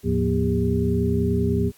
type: tone cluster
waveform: sine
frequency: 79.7 / 110 / 175.7 / 238.7 / 401.3 Hz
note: D#2 / A2 / F3 / A#3 / G4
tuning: +42 / 0 / +11 / +41 / +41 cents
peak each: -25 dBFS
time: 0.03-1.72 s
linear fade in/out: 50 ms
effects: white hiss -55 dBFS RMS until 1.77 s + AAC 64 kbps